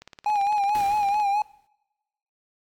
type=click train; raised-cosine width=0.2 ms; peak=-25 dBFS; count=22; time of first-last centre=0.02-1.2 s; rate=17.8 Hz
type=tone with vibrato; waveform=triangle; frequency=820 Hz; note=G#5; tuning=22 cents flat; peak=-18 dBFS; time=0.26-1.42 s; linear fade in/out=2 ms; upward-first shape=sine; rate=4.6 Hz; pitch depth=61 cents each way
type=noise with exponential decay; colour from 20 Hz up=pink; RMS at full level=-37 dBFS; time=0.75-1.67 s; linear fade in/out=1 ms; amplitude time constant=200 ms
effects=noise-tail reverb RT60 1.0 s tail -26 dB re dry + AAC 64 kbps